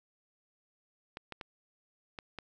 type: clicks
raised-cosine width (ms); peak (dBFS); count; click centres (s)
0.3; -25; 5; 1.171 / 1.323 / 1.412 / 2.188 / 2.387
effects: none